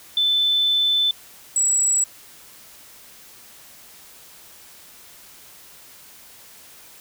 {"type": "tone pair in turn", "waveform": "sine", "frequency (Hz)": [3520, 7811], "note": ["A7", "B8"], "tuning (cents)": [0, -20], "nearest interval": "octave + major second", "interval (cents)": 1380, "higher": "second", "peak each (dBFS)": -16, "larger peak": "neither", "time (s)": [[0.17, 1.11], [1.56, 2.04]], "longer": "first", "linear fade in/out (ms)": 2, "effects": ["white hiss -46 dBFS RMS until 7 s"]}